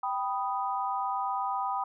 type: chord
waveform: sine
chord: G augmented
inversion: none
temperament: equal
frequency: 784 / 987.8 / 1244.5 Hz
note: G5 / B5 / D#6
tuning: 0 / 0 / 0 cents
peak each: -32 / -32 / -34 dBFS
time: 0.03-1.84 s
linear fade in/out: 5 ms
effects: none